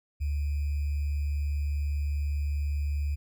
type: tone with sample-and-hold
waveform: sine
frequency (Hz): 72.5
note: D2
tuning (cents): -22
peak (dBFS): -26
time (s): 0.2-3.16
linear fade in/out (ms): 20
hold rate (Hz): 2450
effects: none